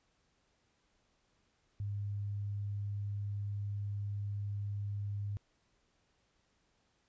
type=tone; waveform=sine; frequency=101.7 Hz; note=G#2; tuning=36 cents flat; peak=-35 dBFS; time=1.8-5.37 s; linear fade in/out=0 ms; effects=pink hiss -75 dBFS RMS until 7.08 s + resampled to 16000 Hz